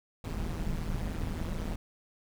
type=noise with amplitude modulation; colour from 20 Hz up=brown; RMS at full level=-30 dBFS; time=0.24-1.76 s; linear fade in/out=5 ms; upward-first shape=sine; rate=162 Hz; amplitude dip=85%; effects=none